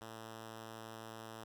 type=tone; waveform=5% pulse; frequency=111.7 Hz; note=A2; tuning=27 cents sharp; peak=-36 dBFS; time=0.01-1.44 s; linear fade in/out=5 ms; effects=none